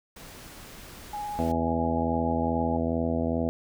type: noise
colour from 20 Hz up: pink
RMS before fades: -45 dBFS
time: 0.16-1.52 s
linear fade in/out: 5 ms
type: tone with vibrato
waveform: sine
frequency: 830.6 Hz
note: G#5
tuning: in tune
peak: -31 dBFS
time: 1.13-2.77 s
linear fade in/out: 5 ms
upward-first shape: sine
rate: 17 Hz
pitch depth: 19 cents each way
type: harmonic tone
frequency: 82.41 Hz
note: E2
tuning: in tune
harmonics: 1 / 2 / 3 / 4 / 5 / 6 / 7 / 8 / 9 / 10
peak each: -32 / -34 / -28 / -35 / -40 / -33 / -38 / -33 / -44 / -44 dBFS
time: 1.39-3.49 s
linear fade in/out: 0 ms
effects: none